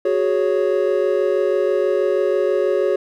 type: chord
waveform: triangle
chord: F# suspended second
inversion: none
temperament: just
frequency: 370 / 416.2 / 555 Hz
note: F#4 / G#4 / C#5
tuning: 0 / +4 / +2 cents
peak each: -18 dBFS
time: 0.05-2.96 s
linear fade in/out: 5 ms
effects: none